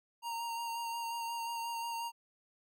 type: tone with vibrato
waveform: square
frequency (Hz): 929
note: A#5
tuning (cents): -6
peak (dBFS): -37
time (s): 0.22-2.12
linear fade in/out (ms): 50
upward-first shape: sine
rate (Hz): 5.6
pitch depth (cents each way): 17
effects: none